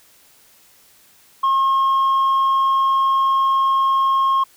sine tone, 1077 Hz, C6, 50 cents sharp, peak -11 dBFS, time 1.43-4.44 s, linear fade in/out 10 ms, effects tanh soft clip ceiling -13 dBFS + white hiss -52 dBFS RMS until 4.56 s

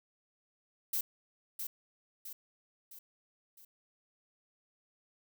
violet noise with echo, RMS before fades -33 dBFS, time 0.93-1.01 s, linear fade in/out 5 ms, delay 660 ms, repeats 4, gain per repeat -6 dB, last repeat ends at 3.65 s, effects none

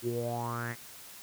sawtooth tone with low-pass filter sweep, 118.2 Hz, A#2, 24 cents sharp, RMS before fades -34 dBFS, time 0.02-0.76 s, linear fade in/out 50 ms, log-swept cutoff 320 to 2100 Hz, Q 8.9, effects white hiss -49 dBFS RMS until 1.22 s

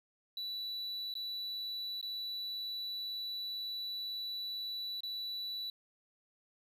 triangle tone with dropouts, 3951 Hz, B7, in tune, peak -36 dBFS, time 0.37-5.7 s, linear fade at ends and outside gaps 2 ms, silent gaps 1.14-1.152 / 2.013-2.027 / 5.006-5.033 s, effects none

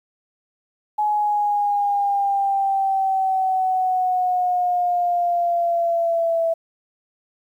sine exponential sweep, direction down, 845 to 659.3 Hz, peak -17 dBFS, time 0.98-6.54 s, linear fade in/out 10 ms, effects 9-bit

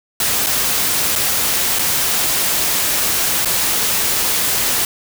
white noise with dropouts, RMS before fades -17 dBFS, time 0.2-4.85 s, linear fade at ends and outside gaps 2 ms, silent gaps 0.463-0.468 / 1.155-1.159 / 1.788-1.792 / 3.449-3.456 s, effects none

